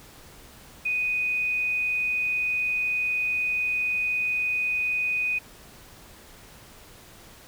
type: tone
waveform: sine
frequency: 2489 Hz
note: D#7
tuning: in tune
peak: -23 dBFS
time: 0.85-5.39 s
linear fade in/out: 10 ms
effects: pink hiss -49 dBFS RMS until 7.47 s